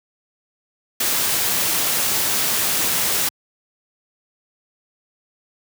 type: noise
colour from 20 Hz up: white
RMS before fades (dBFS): -20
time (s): 1-3.29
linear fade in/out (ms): 5
effects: high-pass 80 Hz 12 dB/octave